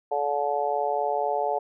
harmonic tone, 144.1 Hz, D3, 33 cents flat, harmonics 3 / 4 / 5 / 6, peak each -30 / -29 / -27 / -29 dBFS, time 0.11-1.59 s, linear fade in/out 10 ms, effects none

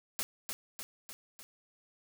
white noise with echo, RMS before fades -35 dBFS, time 0.19-0.23 s, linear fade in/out 0 ms, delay 300 ms, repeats 4, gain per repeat -4 dB, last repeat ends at 1.43 s, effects none

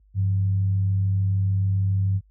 sine tone with frequency modulation, 98 Hz, G2, in tune, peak -18 dBFS, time 0.14-2.21 s, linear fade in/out 50 ms, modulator 73.2 Hz, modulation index 0.27, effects added 50 Hz sine -49 dBFS peak until 2.3 s + high-pass 60 Hz 12 dB/octave

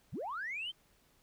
sine linear sweep, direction up, 61.74 to 3185 Hz, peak -36 dBFS, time 0.12-0.72 s, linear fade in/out 20 ms, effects tanh soft clip ceiling -32 dBFS + pink hiss -69 dBFS RMS until 1.22 s

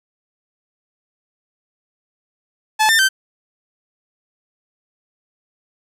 sawtooth tone with pitch steps, 865 / 1796 / 1551 Hz, A5 / A6 / G6, -30 / +35 / -19 cents, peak -8 dBFS, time 2.79-3.09 s, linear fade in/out 20 ms, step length 100 ms, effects low-pass 12000 Hz 12 dB/octave + 8-bit

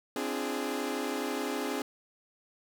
sawtooth chord, D half-diminished seventh, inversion third, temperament equal with one note detuned, 261.6 / 293.7 / 340.7 / 415.3 Hz, C4 / D4 / F4 / Ab4, 0 / 0 / -43 / 0 cents, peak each -32 / -33 / -36 / -32 dBFS, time 0.16-1.82 s, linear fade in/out 2 ms, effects none

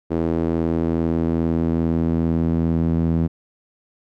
sawtooth tone with band-pass filter sweep, 82.41 Hz, E2, in tune, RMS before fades -20 dBFS, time 0.1-3.28 s, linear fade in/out 20 ms, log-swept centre 350 to 200 Hz, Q 1.6, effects none

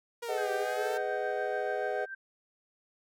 sawtooth linear two-way sweep, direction down then up, 479.8 to 390 to 451.1 Hz, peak -32 dBFS, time 0.22-0.98 s, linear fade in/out 10 ms, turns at 0.52 s
triangle chord, G# minor seventh, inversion none, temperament just, 415.3 / 498.4 / 623 / 747.5 Hz, G#4 / B4 / D#5 / F#5, 0 / +16 / +2 / +17 cents, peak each -34 dBFS, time 0.28-2.06 s, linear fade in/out 20 ms
sine tone with tremolo, 1568 Hz, G6, in tune, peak -36 dBFS, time 0.37-2.15 s, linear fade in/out 10 ms, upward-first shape sine, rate 6.9 Hz, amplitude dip 65%
effects none

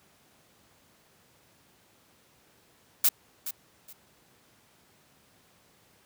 blue noise with echo, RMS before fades -21 dBFS, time 3.04-3.09 s, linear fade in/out 5 ms, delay 420 ms, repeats 2, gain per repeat -13 dB, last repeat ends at 3.93 s, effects pink hiss -62 dBFS RMS until 6.05 s + high-pass 100 Hz 12 dB/octave

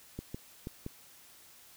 clicks, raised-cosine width 3 ms, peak -25 dBFS, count 4, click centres 0.19 / 0.345 / 0.671 / 0.864 s, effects white hiss -57 dBFS RMS until 1.76 s

